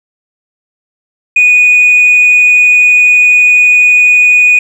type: tone with tanh clipping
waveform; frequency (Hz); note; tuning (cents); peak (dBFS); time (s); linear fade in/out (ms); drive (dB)
triangle; 2472; D#7; -12; -3; 1.36-4.59; 5; 5
effects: none